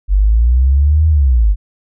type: linear two-way sweep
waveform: sine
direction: up then down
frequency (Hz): 46.25 to 80.1 to 46.25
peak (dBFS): -7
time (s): 0.08-1.56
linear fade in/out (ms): 50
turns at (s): 1.08
effects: none